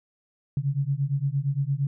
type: beating tone pair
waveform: sine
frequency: 135.2 / 143.9 Hz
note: C#3 / D3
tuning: -43 / -35 cents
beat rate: 8.7 Hz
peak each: -26 / -26 dBFS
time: 0.57-1.87 s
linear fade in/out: 2 ms
effects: none